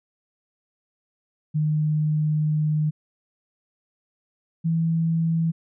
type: tone pair in turn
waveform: sine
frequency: 152.9 / 164.02 Hz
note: D#3 / E3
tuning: -30 / -8 cents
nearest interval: minor second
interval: 122 cents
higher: second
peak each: -19 dBFS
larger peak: neither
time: 1.54-2.91 / 4.64-5.52 s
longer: first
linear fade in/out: 20 ms
effects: none